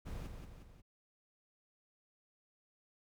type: noise with echo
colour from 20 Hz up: brown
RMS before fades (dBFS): -43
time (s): 0.05-0.28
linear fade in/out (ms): 20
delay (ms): 180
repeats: 3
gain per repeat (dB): -5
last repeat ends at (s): 0.82
effects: none